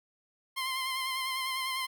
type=tone with vibrato; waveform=15% pulse; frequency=1046.5 Hz; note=C6; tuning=in tune; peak=-25 dBFS; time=0.56-1.87 s; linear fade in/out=20 ms; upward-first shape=triangle; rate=10 Hz; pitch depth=41 cents each way; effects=none